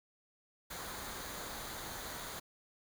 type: noise with comb filter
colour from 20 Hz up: pink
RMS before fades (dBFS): -44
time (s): 0.7-2.4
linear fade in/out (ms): 10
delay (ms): 0.37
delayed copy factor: -0.5
effects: none